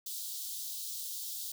white high-pass noise, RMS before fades -40 dBFS, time 0.06-1.52 s, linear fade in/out 5 ms, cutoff 3400 Hz, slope 48 dB/octave, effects none

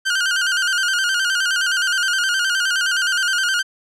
sawtooth tone with vibrato, 1492 Hz, F#6, 14 cents sharp, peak -13 dBFS, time 0.05-3.63 s, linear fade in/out 20 ms, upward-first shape square, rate 9.6 Hz, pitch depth 72 cents each way, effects low-pass 8000 Hz 12 dB/octave

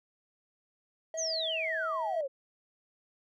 triangle tone, 644 Hz, E5, 41 cents flat, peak -33 dBFS, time 1.14-2.21 s, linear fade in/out 2 ms
sine exponential sweep, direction down, 6720 to 518 Hz, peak -31 dBFS, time 1.17-2.28 s, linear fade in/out 20 ms
effects none

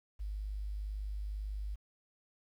sine tone with quantisation, 51 Hz, G#1, 31 cents flat, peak -36 dBFS, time 0.19-1.76 s, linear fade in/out 20 ms, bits 11, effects none

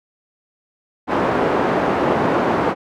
pink band-pass noise, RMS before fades -18 dBFS, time 1.07-2.75 s, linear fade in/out 50 ms, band 250 to 1100 Hz, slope 12 dB/octave, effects none

